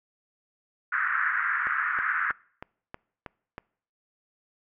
pink band-pass noise, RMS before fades -27 dBFS, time 0.92-2.32 s, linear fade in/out 10 ms, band 1300 to 1800 Hz, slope 48 dB/octave
click train, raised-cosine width 0.5 ms, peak -22 dBFS, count 7, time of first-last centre 1.67-3.581 s, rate 3.14 Hz
effects noise-tail reverb RT60 0.6 s tail -25 dB re dry

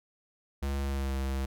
square tone with pitch glide, 69.3 to 67.06 Hz, C#2 to C2, 0 to +43 cents, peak -30 dBFS, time 0.62-1.46 s, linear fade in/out 10 ms, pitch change -57 cents, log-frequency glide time 0.81-1.15 s, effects none

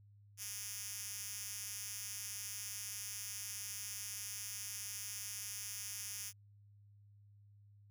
5% pulse tone with high-pass filter, 204.8 Hz, G#3, 24 cents flat, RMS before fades -45 dBFS, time 0.37-6.33 s, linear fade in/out 50 ms, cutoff 6100 Hz, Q 0.83, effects added 102 Hz sine -60 dBFS peak until 7.9 s

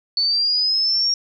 sine linear sweep, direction up, 4457 to 5600 Hz, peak -16 dBFS, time 0.17-1.14 s, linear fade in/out 2 ms, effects none

